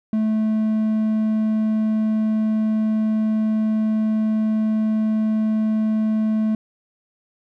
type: tone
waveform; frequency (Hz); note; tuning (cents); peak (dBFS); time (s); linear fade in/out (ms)
triangle; 217.5; A3; -20; -15; 0.13-6.55; 2
effects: none